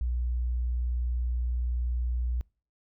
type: tone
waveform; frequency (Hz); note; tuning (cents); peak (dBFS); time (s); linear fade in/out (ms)
sine; 60.6; B1; -32; -26; 0.01-2.41; 0
effects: noise-tail reverb RT60 0.4 s tail -26 dB re dry